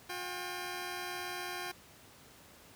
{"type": "tone pair together", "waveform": "10% pulse", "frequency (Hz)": [358.5, 796], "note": ["F4", "G5"], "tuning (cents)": [45, 26], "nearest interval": "octave + major second", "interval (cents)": 1381, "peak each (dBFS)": [-32, -34], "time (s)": [0.09, 1.72], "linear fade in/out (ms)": 10, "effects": ["pink hiss -57 dBFS RMS until 2.75 s", "high-pass 80 Hz 12 dB/octave"]}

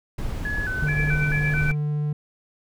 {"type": "noise", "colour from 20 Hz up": "brown", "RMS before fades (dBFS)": -28, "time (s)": [0.18, 1.72], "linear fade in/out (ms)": 5}
{"type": "tone with vibrato", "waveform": "sine", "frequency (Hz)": 1600, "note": "G6", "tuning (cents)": 35, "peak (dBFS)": -26, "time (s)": [0.45, 1.71], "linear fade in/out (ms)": 2, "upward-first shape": "square", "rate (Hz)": 2.3, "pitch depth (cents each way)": 99}
{"type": "tone", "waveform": "triangle", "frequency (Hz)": 148.8, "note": "D3", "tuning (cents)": 23, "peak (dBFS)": -20, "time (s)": [0.82, 2.13], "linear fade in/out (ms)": 5}
{"type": "tone with tremolo", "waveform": "sine", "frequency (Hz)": 2337, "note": "D7", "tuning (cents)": -9, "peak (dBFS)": -24, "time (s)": [0.86, 1.75], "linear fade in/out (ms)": 50, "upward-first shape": "triangle", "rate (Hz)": 8.6, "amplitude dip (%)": 80}
{"effects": []}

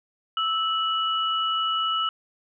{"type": "tone pair together", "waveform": "sine", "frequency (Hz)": [1312.4, 2938], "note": ["E6", "F#7"], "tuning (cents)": [-8, -13], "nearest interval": "octave + major second", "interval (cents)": 1395, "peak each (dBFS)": [-24, -26], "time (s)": [0.37, 2.09], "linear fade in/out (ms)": 2, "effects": []}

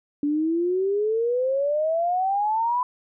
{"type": "exponential sweep", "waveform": "sine", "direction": "up", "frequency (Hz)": [286.6, 1008], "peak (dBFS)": -20, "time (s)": [0.23, 2.83], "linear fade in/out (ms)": 2, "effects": []}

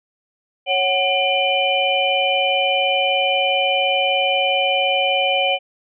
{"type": "tone cluster", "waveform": "sine", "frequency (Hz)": [551, 746, 2391, 3024], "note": ["C#5", "F#5", "D7", "F#7"], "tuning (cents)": [-11, 14, 30, 37], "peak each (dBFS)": -21, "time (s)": [0.66, 5.59], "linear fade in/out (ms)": 50, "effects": []}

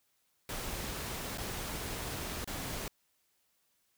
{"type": "noise with dropouts", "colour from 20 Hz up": "pink", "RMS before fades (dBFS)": -39, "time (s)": [0.49, 2.88], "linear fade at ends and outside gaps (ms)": 1, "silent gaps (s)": [[1.375, 1.382], [2.444, 2.475]], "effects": ["white hiss -75 dBFS RMS until 3.97 s"]}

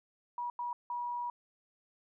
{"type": "tone bursts at uneven times", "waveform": "sine", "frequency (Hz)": 965, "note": "B5", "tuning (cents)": -40, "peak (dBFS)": -34, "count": 3, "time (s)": [[0.38, 0.5], [0.59, 0.73], [0.9, 1.3]], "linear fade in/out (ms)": 2, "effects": []}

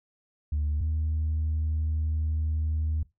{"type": "tone pair in turn", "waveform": "sine", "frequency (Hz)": [74.4, 77.98], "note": ["D2", "D#2"], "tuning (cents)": [23, 4], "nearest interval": "minor second", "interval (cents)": 81, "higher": "second", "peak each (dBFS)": -23, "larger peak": "neither", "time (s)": [[0.52, 0.81], [0.81, 3.03]], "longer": "second", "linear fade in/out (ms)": 5, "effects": ["noise-tail reverb RT60 0.2 s tail -21 dB re dry", "tanh soft clip ceiling -22 dBFS"]}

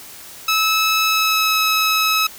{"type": "tone with pitch glide", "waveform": "15% pulse", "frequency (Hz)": [1300, 1288.8], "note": ["E6", "E6"], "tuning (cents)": [-24, -39], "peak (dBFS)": -8, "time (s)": [0.48, 2.27], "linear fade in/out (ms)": 5, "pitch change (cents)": -15, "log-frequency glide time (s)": [1.05, 1.58], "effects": ["white hiss -38 dBFS RMS until 2.38 s"]}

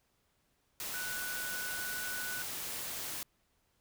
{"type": "tone in noise", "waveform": "sine", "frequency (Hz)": 1483, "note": "F#6", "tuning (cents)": 4, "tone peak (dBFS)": -39, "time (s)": [0.94, 2.42], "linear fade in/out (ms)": 0, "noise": "white", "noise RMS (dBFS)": -40, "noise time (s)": [0.8, 3.23], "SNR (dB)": -2, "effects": ["pink hiss -75 dBFS RMS until 3.8 s"]}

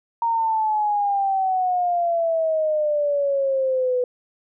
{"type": "exponential sweep", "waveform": "sine", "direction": "down", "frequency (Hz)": [932.3, 493.9], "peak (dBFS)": -18, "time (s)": [0.22, 4.04], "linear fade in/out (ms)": 2, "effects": []}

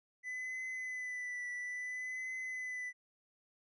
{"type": "tone with vibrato", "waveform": "triangle", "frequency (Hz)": 2000, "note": "B6", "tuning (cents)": 21, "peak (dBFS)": -37, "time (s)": [0.23, 2.93], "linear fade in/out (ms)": 50, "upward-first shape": "triangle", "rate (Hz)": 0.59, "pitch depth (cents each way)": 33, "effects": ["resampled to 24000 Hz"]}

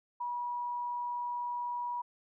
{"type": "tone", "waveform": "sine", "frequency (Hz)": 968, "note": "B5", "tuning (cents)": -35, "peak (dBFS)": -33, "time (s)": [0.2, 2.02], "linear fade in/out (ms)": 10, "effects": []}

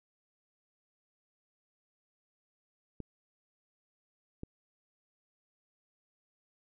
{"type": "clicks", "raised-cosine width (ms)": 3, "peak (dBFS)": -27, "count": 2, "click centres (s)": [3.003, 4.434], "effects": []}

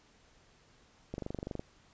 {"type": "click train", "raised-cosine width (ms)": 2, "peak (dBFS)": -24, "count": 12, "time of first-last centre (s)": [1.14, 1.595], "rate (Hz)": 24.2, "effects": ["pink hiss -64 dBFS RMS until 1.93 s", "resampled to 16000 Hz"]}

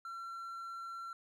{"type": "tone", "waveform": "triangle", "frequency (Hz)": 1358, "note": "F6", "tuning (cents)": -49, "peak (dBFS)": -40, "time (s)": [0.05, 1.13], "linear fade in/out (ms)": 2, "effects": []}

